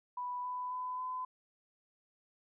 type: tone with pitch steps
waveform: sine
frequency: 987.8 / 996.4 / 1005.1 / 1013.8 Hz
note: B5 / B5 / B5 / B5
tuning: 0 / +15 / +30 / +45 cents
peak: -36 dBFS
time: 0.17-1.25 s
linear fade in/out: 5 ms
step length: 270 ms
effects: none